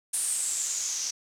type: noise with low-pass filter sweep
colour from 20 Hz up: blue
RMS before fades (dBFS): -30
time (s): 0.13-1.11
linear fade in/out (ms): 10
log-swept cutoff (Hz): 9400 to 5800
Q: 6.8
effects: none